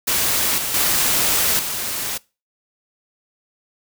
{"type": "noise with level steps", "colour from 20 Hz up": "white", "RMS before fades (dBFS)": [-19, -24, -18, -25], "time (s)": [0.07, 2.18], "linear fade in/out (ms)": 10, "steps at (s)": [0.58, 0.74, 1.59], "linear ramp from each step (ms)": 2, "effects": ["noise-tail reverb RT60 0.3 s tail -23 dB re dry"]}